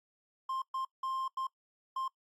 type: tone bursts at uneven times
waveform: triangle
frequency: 1055 Hz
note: C6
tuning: 14 cents sharp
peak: -31 dBFS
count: 5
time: 0.49-0.62 / 0.74-0.85 / 1.03-1.28 / 1.37-1.47 / 1.96-2.08 s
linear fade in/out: 5 ms
effects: noise-tail reverb RT60 0.1 s tail -23 dB re dry + AAC 64 kbps